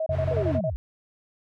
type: tone bursts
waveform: sine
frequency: 637 Hz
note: D#5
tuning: 41 cents sharp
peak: -24 dBFS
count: 8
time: 0-0.7 s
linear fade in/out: 5 ms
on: 63 ms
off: 28 ms
type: chord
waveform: sine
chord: F suspended second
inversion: none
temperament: equal with one note detuned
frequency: 87.31 / 98 / 133.79 Hz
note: F2 / G2 / C3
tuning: 0 / 0 / +39 cents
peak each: -28 / -34 / -29 dBFS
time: 0.09-0.6 s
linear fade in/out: 5 ms
type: low-pass noise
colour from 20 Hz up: pink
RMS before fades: -38 dBFS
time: 0.1-0.6 s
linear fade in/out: 50 ms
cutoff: 1900 Hz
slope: 12 dB/octave
type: linear sweep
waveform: sine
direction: down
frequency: 507 to 47.59 Hz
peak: -27 dBFS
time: 0.31-0.76 s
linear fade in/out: 0 ms
effects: none